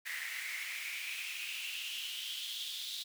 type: noise with high-pass filter sweep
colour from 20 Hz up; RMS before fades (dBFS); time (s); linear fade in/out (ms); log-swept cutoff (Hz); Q
pink; -41; 0.05-3.04; 20; 1900 to 3700; 6.4
effects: none